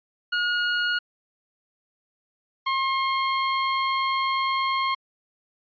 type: tone pair in turn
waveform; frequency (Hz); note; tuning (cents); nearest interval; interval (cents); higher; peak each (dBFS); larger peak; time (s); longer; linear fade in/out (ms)
sawtooth; 1439 / 1070.3; F#6 / C6; -49 / +39; perfect fourth; 512; first; -18; neither; 0.32-0.99 / 2.66-4.95; second; 10
effects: resampled to 11025 Hz